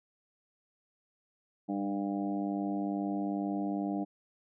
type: harmonic tone with a mistuned harmonic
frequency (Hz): 100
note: G2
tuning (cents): +35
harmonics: 2 / 3 / 4 / 5 / 6 / 7 / 8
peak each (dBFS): -35 / -33 / -47 / -48 / -45 / -41 / -45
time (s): 1.68-4.05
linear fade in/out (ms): 20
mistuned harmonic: 2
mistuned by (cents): -20
effects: none